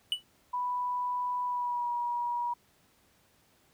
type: tone with exponential decay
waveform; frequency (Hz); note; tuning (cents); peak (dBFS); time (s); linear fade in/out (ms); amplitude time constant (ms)
triangle; 2960; F#7; 0; -21; 0.12-0.23; 1; 22
type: tone with pitch glide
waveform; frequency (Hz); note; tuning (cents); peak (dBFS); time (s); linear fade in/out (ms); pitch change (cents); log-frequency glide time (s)
sine; 987.8 to 960.2; B5 to B5; 0 to -49; -29; 0.53-2.54; 10; -49; 1.45-1.9
effects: pink hiss -66 dBFS RMS until 3.73 s + high-pass 60 Hz 12 dB/octave